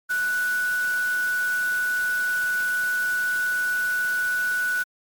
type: tone in noise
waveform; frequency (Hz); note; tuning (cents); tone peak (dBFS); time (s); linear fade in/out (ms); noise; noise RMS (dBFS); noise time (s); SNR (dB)
sine; 1480; F#6; 0; -21; 0.09-4.84; 20; white; -37; 0.09-4.84; +13
effects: MP3 96 kbps